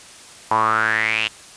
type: tone with band-pass filter sweep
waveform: sawtooth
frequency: 110 Hz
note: A2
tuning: in tune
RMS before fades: -19 dBFS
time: 0.51-1.28 s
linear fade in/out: 5 ms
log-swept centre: 940 to 2900 Hz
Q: 7.6
effects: white hiss -42 dBFS RMS until 1.56 s + resampled to 22050 Hz